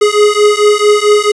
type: beating tone pair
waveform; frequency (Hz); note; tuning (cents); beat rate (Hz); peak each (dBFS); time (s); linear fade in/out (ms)
square; 415.3 / 419.8; G#4 / G#4; 0 / +19; 4.5; -10; 0.01-1.32; 10
effects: resampled to 22050 Hz + 7-bit